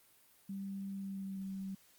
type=tone with pitch glide; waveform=sine; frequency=196 to 192.86 Hz; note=G3 to G3; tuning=0 to -28 cents; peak=-39 dBFS; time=0.49-1.75 s; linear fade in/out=5 ms; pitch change=-28 cents; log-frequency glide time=0.95-1.37 s; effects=white hiss -66 dBFS RMS until 1.98 s + Opus 32 kbps